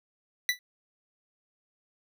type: tone with exponential decay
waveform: 25% pulse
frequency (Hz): 1975.5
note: B6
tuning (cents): 0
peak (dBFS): -16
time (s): 0.49-0.59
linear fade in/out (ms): 1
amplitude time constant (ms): 21
effects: none